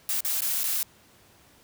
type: noise with dropouts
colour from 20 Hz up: blue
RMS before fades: -27 dBFS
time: 0.09-0.83 s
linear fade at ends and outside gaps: 1 ms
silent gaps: 0.206-0.248 / 0.407-0.419 / 0.634-0.64 s
effects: pink hiss -57 dBFS RMS until 1.63 s + high-pass 60 Hz 12 dB/octave